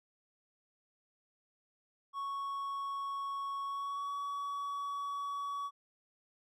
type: tone with pitch glide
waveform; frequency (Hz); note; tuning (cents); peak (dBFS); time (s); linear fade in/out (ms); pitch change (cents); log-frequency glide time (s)
triangle; 1108.7 to 1131.3; C#6 to C#6; 0 to +35; -34; 2.13-5.71; 50; +35; 3.65-4.14
effects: none